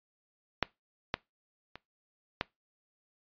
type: clicks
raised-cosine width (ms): 0.3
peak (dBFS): -9 / -12 / -27 / -13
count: 4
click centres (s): 0.627 / 1.141 / 1.756 / 2.411
effects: noise-tail reverb RT60 0.2 s tail -22 dB re dry + resampled to 11025 Hz